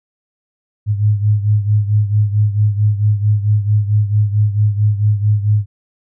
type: beating tone pair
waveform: sine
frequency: 103.83 / 108.33 Hz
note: G#2 / A2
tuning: 0 / -26 cents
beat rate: 4.5 Hz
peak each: -12 / -17 dBFS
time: 0.86-5.66 s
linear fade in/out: 50 ms
effects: none